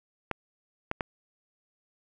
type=clicks; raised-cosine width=0.5 ms; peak=-14 dBFS; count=3; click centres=0.313 / 0.914 / 1.008 s; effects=none